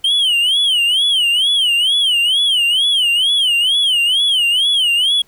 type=tone with vibrato; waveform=triangle; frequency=3076 Hz; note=G7; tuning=33 cents flat; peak=-10 dBFS; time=0.04-5.22 s; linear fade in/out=5 ms; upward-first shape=sine; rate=2.2 Hz; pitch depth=180 cents each way; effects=pink hiss -54 dBFS RMS until 5.27 s